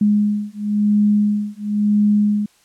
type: beating tone pair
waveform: sine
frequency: 207.5 / 208.47 Hz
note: G#3 / G#3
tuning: -1 / +7 cents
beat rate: 0.97 Hz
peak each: -17 dBFS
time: 0.01-2.46 s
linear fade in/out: 5 ms
effects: white hiss -56 dBFS RMS until 2.64 s + low-pass 10000 Hz 12 dB/octave